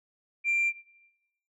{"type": "tone", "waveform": "sine", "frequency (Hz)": 2369, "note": "D7", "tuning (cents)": 14, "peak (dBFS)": -21, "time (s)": [0.44, 0.73], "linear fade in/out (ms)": 50, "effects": ["noise-tail reverb RT60 0.9 s tail -18 dB re dry", "tanh soft clip ceiling -20 dBFS"]}